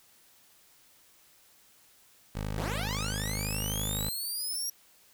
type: tone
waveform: 15% pulse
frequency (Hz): 51.91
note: G#1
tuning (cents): 0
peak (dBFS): -26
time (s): 2.35-4.09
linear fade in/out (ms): 5
type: linear sweep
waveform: 10% pulse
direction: up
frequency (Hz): 80.3 to 5700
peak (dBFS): -26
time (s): 2.57-4.7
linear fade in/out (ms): 5
effects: white hiss -61 dBFS RMS until 5.13 s